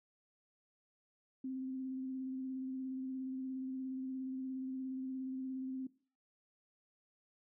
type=tone with vibrato; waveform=sine; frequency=261.6 Hz; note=C4; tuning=in tune; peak=-38 dBFS; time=1.44-5.87 s; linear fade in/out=5 ms; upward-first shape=square; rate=17 Hz; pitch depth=14 cents each way; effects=noise-tail reverb RT60 0.4 s tail -19 dB re dry